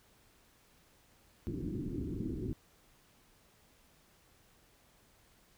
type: low-pass noise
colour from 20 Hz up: white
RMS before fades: -38 dBFS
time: 1.47-2.53 s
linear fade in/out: 0 ms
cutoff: 350 Hz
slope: 48 dB/octave
effects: pink hiss -66 dBFS RMS until 5.57 s